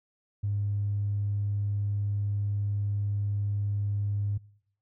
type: tone with tanh clipping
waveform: triangle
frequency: 101.9 Hz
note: G#2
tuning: 32 cents flat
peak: -26 dBFS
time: 0.43-4.38 s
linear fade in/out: 10 ms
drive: 4 dB
effects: noise-tail reverb RT60 0.7 s tail -24 dB re dry